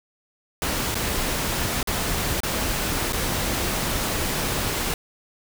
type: noise with dropouts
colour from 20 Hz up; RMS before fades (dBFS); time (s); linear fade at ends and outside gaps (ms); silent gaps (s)
pink; -25; 0.62-4.94; 1; 0.944-0.953 / 1.829-1.873 / 2.404-2.433 / 3.124-3.131
effects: none

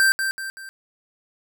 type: tone with echo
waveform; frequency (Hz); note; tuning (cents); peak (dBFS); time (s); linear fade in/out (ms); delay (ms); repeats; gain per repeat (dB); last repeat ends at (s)
square; 1568; G6; 0; -15; 0-0.12; 0; 190; 3; -7; 0.69
effects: none

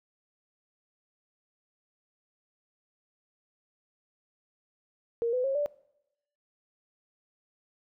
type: tone with pitch steps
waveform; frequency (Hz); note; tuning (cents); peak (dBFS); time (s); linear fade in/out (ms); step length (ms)
sine; 466.2 / 502.6 / 541.7 / 584; A#4 / B4 / C#5 / D5; 0 / +30 / -40 / -10; -25; 5.22-5.66; 0; 110
effects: noise-tail reverb RT60 0.8 s tail -22 dB re dry

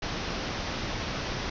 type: low-pass noise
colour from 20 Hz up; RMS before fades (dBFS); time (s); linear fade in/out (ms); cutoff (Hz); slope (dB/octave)
pink; -33; 0.02-1.5; 5; 6000; 96
effects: none

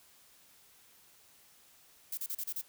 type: noise bursts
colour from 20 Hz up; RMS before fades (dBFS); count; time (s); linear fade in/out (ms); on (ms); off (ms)
violet; -37; 6; 2.12-2.614; 5; 54; 34
effects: white hiss -62 dBFS RMS until 2.68 s

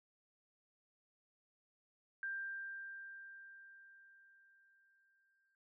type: tone with exponential decay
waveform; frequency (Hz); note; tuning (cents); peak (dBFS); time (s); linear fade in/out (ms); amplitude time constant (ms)
sine; 1585; G6; +19; -38; 2.23-5.55; 1; 720
effects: none

